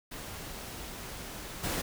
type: noise with level steps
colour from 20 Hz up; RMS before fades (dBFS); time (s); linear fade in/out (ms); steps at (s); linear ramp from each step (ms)
pink; -42 / -33; 0.11-1.82; 10; 1.63; 10
effects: none